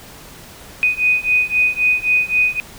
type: beating tone pair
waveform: sine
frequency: 2489 / 2492.8 Hz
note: D#7 / D#7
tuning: 0 / +3 cents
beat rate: 3.8 Hz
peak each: -17 / -16 dBFS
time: 0.83-2.6 s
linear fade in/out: 0 ms
effects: pink hiss -39 dBFS RMS until 2.78 s